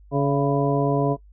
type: harmonic tone with a mistuned harmonic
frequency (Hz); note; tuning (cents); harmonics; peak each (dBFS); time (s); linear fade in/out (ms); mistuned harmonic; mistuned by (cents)
141.6; C#3; +37; 1 / 2 / 3 / 4 / 5 / 7; -22 / -24 / -24 / -28 / -27 / -31; 0.11-1.17; 50; 5; -61
effects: noise-tail reverb RT60 0.1 s tail -19 dB re dry + added 50 Hz sine -46 dBFS peak until 1.32 s